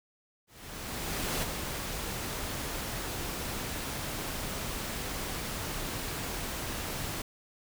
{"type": "noise with ADSR envelope", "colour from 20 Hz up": "pink", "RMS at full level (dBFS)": -31, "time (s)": [0.47, 7.22], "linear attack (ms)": 960, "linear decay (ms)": 12, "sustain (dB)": -5, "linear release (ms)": 4, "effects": []}